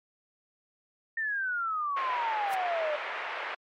sine exponential sweep, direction down, 1831 to 587.3 Hz, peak -28 dBFS, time 1.17-2.96 s, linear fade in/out 5 ms
white band-pass noise, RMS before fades -36 dBFS, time 1.96-3.55 s, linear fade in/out 10 ms, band 500 to 2300 Hz, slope 24 dB/octave
white noise with exponential growth, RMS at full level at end -40 dBFS, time 2.45-2.54 s, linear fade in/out 0 ms, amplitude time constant 18 ms
effects MP3 64 kbps

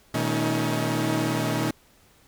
sawtooth tone cluster, 120.2 / 157.7 / 217.7 / 280.5 / 316.9 Hz, B2 / D#3 / A3 / C#4 / D#4, -46 / +24 / -18 / +21 / +32 cents, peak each -25 / -26 / -28 / -27 / -24 dBFS, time 0.14-1.71 s, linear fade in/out 5 ms, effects pink hiss -58 dBFS RMS until 2.27 s

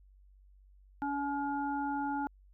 harmonic tone, 283.4 Hz, C#4, 38 cents sharp, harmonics 1 / 3 / 5, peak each -35 / -34 / -42 dBFS, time 1.02-2.27 s, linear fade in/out 0 ms, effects added 48 Hz sine -57 dBFS peak until 2.53 s

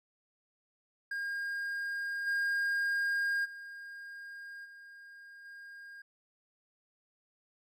triangle tone with level steps, 1617 Hz, G#6, 47 cents flat, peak -32 / -27 / -42 / -48 / -45 dBFS, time 1.11-6.02 s, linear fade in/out 5 ms, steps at 2.26 / 3.44 / 4.64 / 5.44 s, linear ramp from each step 20 ms, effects none

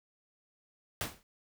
pink noise with exponential decay, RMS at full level -31 dBFS, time 1.01-1.23 s, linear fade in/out 1 ms, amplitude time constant 46 ms, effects none

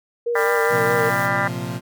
sine tone with vibrato, 466.2 Hz, A#4, in tune, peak -19 dBFS, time 0.26-1.1 s, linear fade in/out 10 ms, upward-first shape sine, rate 4.8 Hz, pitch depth 37 cents each way
white noise, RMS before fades -36 dBFS, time 0.34-1.3 s, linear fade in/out 50 ms
harmonic tone, 198.5 Hz, G3, 22 cents sharp, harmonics 3 / 4 / 5 / 6 / 7 / 8 / 9 / 10, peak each -27 / -27 / -27 / -27 / -27 / -27 / -27 / -27 dBFS, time 0.35-1.48 s, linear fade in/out 5 ms
30% pulse chord, Bb suspended second, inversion none, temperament equal with one note detuned, 115 / 130.81 / 174.61 Hz, Bb2 / C3 / F3, -23 / 0 / 0 cents, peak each -27 dBFS, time 0.69-1.81 s, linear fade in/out 50 ms
effects none

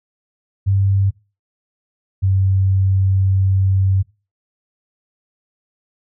sine tone pair in turn, 98 / 95.87 Hz, G2 / G2, 0 / -38 cents, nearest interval unison, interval 38 cents, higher first, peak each -12 dBFS, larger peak neither, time 0.66-1.11 / 2.22-4.03 s, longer second, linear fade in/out 20 ms, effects noise-tail reverb RT60 0.3 s tail -21 dB re dry

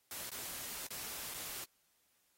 white noise with dropouts, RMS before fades -44 dBFS, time 0.11-1.64 s, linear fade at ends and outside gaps 1 ms, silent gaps 0.294-0.316 / 0.868-0.905 / 1.34-1.343 s, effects white hiss -75 dBFS RMS until 2.37 s + AAC 48 kbps

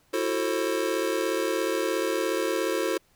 square chord, F# half-diminished seventh, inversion third, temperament just, 333 / 370 / 444 / 532.8 Hz, E4 / F#4 / A4 / C5, +18 / 0 / +16 / +31 cents, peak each -31 dBFS, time 0.13-2.98 s, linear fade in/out 10 ms, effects pink hiss -64 dBFS RMS until 3.15 s

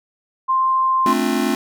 sine tone, 1049 Hz, C6, 4 cents sharp, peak -14 dBFS, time 0.48-1.14 s, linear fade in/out 20 ms
square chord, D minor seventh, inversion second, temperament just, 220.2 / 264.3 / 293.7 / 352.4 Hz, A3 / C4 / D4 / F4, +2 / +18 / 0 / +16 cents, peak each -23 / -22 / -25 / -24 dBFS, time 1.06-1.55 s, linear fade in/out 2 ms
effects none

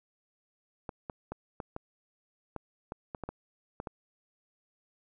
clicks, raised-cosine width 1 ms, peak -23 dBFS, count 12, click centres 0.892 / 1.098 / 1.32 / 1.602 / 1.764 / 2.563 / 2.921 / 3.148 / 3.237 / 3.29 / 3.801 / 3.872 s, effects none

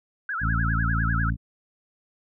sine tone with vibrato, 1474 Hz, F#6, 7 cents flat, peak -26 dBFS, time 0.29-1.3 s, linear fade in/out 2 ms, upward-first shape sine, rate 10 Hz, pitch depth 230 cents each way
harmonic tone, 56.4 Hz, A1, 44 cents sharp, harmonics 1 / 2 / 3 / 4 / 5, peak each -25 / -26 / -30 / -35 / -39 dBFS, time 0.4-1.37 s, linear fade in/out 50 ms
effects none

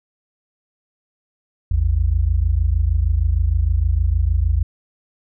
sine tone pair together, 55.93 / 82.41 Hz, A1 / E2, +29 / 0 cents, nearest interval perfect fifth, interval 671 cents, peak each -17 dBFS, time 1.71-4.63 s, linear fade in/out 5 ms, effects none

